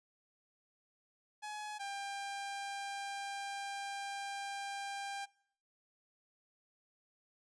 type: tone pair in turn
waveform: sawtooth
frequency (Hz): 844 / 796.6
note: G#5 / G5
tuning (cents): +28 / +28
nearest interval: minor second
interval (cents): 100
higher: first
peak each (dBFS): -38 / -36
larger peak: second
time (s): 1.42-1.79 / 1.79-5.26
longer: second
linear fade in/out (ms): 20
effects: noise-tail reverb RT60 0.6 s tail -22 dB re dry + resampled to 22050 Hz